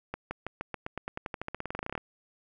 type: accelerating click train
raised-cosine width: 0.5 ms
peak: -19 dBFS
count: 25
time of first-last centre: 0.14-1.978 s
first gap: 170 ms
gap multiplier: 0.92
effects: none